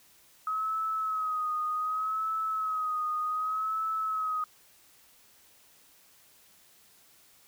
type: tone with vibrato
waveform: sine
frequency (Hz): 1271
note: D#6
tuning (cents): +36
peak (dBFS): -28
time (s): 0.47-4.44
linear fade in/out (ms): 2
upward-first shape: sine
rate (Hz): 0.66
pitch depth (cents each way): 47
effects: white hiss -60 dBFS RMS until 7.47 s